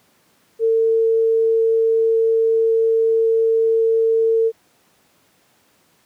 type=tone; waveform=sine; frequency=450.9 Hz; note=A4; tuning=42 cents sharp; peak=-13 dBFS; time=0.59-4.52 s; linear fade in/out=50 ms; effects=pink hiss -58 dBFS RMS until 6.05 s + high-pass 150 Hz 12 dB/octave